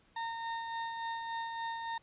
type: tone with tremolo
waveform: 35% pulse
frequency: 917 Hz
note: A#5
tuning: 29 cents flat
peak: -33 dBFS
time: 0.16-1.98 s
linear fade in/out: 5 ms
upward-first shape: sine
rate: 3.5 Hz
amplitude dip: 35%
effects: pink hiss -67 dBFS RMS until 2.02 s + resampled to 8000 Hz